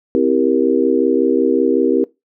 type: chord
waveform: sine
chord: C dominant seventh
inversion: none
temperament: just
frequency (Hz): 261.6 / 327 / 392.4 / 470.9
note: C4 / E4 / G4 / Bb4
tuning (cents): 0 / -14 / +2 / +18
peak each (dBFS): -17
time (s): 0.15-2.04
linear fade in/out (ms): 0
effects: noise-tail reverb RT60 0.2 s tail -21 dB re dry